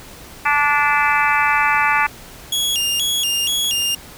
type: harmonic tone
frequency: 291.2 Hz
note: D4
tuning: 15 cents flat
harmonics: 3 / 4 / 5 / 6 / 7 / 8 / 9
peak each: -19 / -20 / -21 / -22 / -22 / -23 / -24 dBFS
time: 0.45-2.07 s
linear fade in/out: 10 ms
type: tone with vibrato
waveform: sawtooth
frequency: 3064 Hz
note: G7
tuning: 40 cents flat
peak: -14 dBFS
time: 2.52-3.95 s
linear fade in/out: 5 ms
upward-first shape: square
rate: 2.1 Hz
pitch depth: 150 cents each way
type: clicks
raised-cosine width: 0.3 ms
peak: -23 dBFS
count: 4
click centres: 3.493 / 3.524 / 3.645 / 3.822 s
effects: pink hiss -39 dBFS RMS until 4.17 s